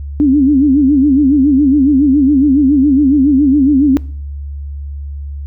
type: tone with vibrato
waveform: sine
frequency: 279.2 Hz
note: C#4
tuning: 13 cents sharp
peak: -6 dBFS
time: 0.2-3.97 s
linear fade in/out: 0 ms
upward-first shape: sine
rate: 7.2 Hz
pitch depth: 130 cents each way
effects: noise-tail reverb RT60 0.5 s tail -23 dB re dry + added 71 Hz sine -21 dBFS peak until 5.46 s